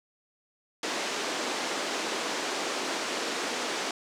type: band-pass noise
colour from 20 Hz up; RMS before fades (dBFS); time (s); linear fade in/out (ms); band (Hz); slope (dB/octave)
pink; -32; 0.83-3.91; 2; 280 to 7300; 24
effects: none